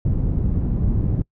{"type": "low-pass noise", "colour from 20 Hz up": "pink", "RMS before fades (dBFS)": -20, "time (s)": [0.05, 1.22], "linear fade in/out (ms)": 2, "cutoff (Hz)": 190, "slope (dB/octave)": 12, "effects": ["noise-tail reverb RT60 0.1 s tail -24 dB re dry"]}